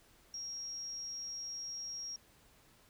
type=tone; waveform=sine; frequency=5600 Hz; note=F8; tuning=4 cents sharp; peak=-40 dBFS; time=0.34-2.16 s; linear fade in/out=2 ms; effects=pink hiss -65 dBFS RMS until 2.89 s